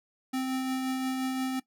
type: tone with tremolo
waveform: square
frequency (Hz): 260.8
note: C4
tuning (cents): -5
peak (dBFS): -28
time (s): 0.33-1.6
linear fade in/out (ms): 10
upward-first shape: triangle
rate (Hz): 5.7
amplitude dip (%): 30
effects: noise-tail reverb RT60 0.1 s tail -18 dB re dry